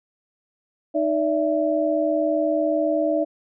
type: tone cluster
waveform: sine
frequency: 308.9 / 579 / 659 Hz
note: D#4 / D5 / E5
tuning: -12 / -25 / -1 cents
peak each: -23 dBFS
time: 0.94-3.25 s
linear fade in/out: 20 ms
effects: none